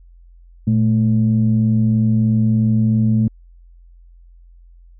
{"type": "tone pair together", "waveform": "sine", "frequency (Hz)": [115.21, 218.3], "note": ["A#2", "A3"], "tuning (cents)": [-20, -13], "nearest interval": "major seventh", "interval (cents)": 1107, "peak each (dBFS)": -14, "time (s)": [0.67, 3.28], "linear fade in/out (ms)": 5, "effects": ["tanh soft clip ceiling -6 dBFS", "added 43 Hz sine -42 dBFS peak until 4.99 s"]}